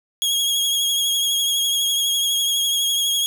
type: tone with vibrato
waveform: sawtooth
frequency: 3295 Hz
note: G#7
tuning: 14 cents flat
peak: -15 dBFS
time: 0.22-3.26 s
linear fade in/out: 0 ms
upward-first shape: triangle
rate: 12 Hz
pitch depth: 35 cents each way
effects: none